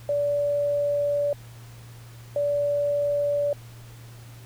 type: tone pair in turn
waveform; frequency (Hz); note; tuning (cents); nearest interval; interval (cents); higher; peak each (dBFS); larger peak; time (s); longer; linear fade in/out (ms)
sine; 578 / 578; D5 / D5; -28 / -28; unison; 0; neither; -21; neither; 0.09-1.33 / 2.36-3.53; first; 2
effects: added 117 Hz sine -42 dBFS peak until 4.45 s + pink hiss -51 dBFS RMS until 4.45 s